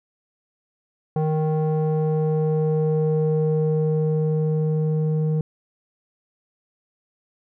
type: tone with low-pass filter sweep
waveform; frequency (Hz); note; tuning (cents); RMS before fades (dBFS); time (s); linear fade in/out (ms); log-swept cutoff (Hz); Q
square; 155.56; D#3; 0; -21; 1.16-5.41; 2; 670 to 340; 2.8
effects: none